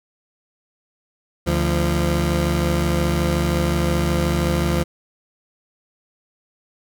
20% pulse tone pair together, 73.42 / 172.42 Hz, D2 / F3, 0 / -22 cents, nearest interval octave + minor third, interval 1478 cents, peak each -15 / -16 dBFS, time 1.46-4.84 s, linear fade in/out 20 ms, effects none

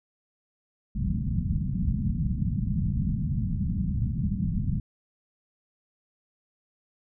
white low-pass noise, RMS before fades -27 dBFS, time 0.95-4.8 s, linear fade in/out 5 ms, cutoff 210 Hz, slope 48 dB/octave, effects none

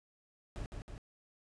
brown noise with echo, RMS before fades -41 dBFS, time 0.56-0.66 s, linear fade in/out 0 ms, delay 160 ms, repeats 2, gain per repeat -3 dB, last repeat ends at 0.98 s, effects resampled to 22050 Hz

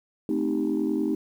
sine chord, A half-diminished seventh, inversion none, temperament equal, 220 / 261.6 / 311.1 / 392 Hz, A3 / C4 / Eb4 / G4, 0 / 0 / 0 / 0 cents, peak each -29 / -28 / -25 / -30 dBFS, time 0.29-1.15 s, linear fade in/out 2 ms, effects tanh soft clip ceiling -16 dBFS + 9-bit

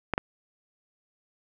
clicks, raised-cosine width 0.5 ms, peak -10 dBFS, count 2, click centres 0.137 / 0.179 s, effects none

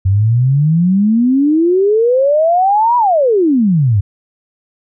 sine exponential two-way sweep, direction up then down, 93 to 990 to 93 Hz, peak -8 dBFS, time 0.05-4.01 s, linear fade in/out 10 ms, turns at 2.97 s, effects none

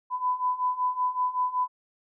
sine beating tone pair, 998 / 1003.3 Hz, B5 / B5, +18 / +27 cents, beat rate 5.3 Hz, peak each -29 / -26 dBFS, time 0.1-1.68 s, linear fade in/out 50 ms, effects none

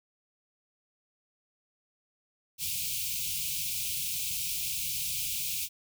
white band-stop noise, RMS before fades -33 dBFS, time 2.58-5.69 s, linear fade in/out 50 ms, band 180 to 2300 Hz, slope 96 dB/octave, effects none

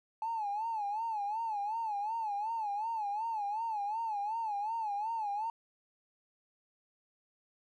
triangle tone with vibrato, 861 Hz, A5, 38 cents flat, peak -29 dBFS, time 0.22-5.5 s, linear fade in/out 2 ms, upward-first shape sine, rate 2.7 Hz, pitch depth 120 cents each way, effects tanh soft clip ceiling -30 dBFS

